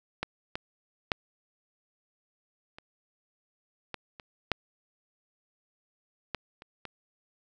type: clicks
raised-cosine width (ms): 0.3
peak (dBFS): -14 / -17 / -9 / -29 / -19 / -28 / -9 / -15 / -30 / -24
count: 10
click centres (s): 0.23 / 0.555 / 1.118 / 2.785 / 3.943 / 4.198 / 4.517 / 6.347 / 6.621 / 6.853
effects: none